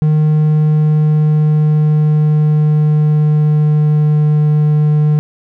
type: tone with pitch glide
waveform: triangle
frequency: 153.2 to 150.66 Hz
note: D#3 to D3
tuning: -27 to +45 cents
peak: -6 dBFS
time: 0.02-5.19 s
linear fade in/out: 0 ms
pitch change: -28 cents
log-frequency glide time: 0.25-4.42 s
effects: none